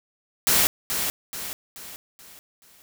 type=noise with echo; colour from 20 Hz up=white; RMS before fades=-19 dBFS; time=0.47-0.67 s; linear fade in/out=0 ms; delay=430 ms; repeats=5; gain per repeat=-7 dB; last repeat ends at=2.82 s; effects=none